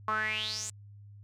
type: tone with band-pass filter sweep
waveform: sawtooth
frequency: 215.5 Hz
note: A3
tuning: 36 cents flat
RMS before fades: -33 dBFS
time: 0.08-0.7 s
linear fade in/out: 2 ms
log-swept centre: 1100 to 8000 Hz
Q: 8.2
effects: added 102 Hz sine -48 dBFS peak until 1.23 s